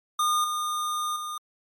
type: tone with level steps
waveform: square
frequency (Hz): 1218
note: D#6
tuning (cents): -37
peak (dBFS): -22 / -27 / -32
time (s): 0.19-1.38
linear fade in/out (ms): 5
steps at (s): 0.44 / 1.16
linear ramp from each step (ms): 2
effects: MP3 64 kbps